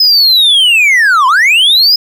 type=linear two-way sweep; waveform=triangle; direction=down then up; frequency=5120 to 978 to 5120 Hz; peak=-3 dBFS; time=0-1.96 s; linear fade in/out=5 ms; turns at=1.27 s; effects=none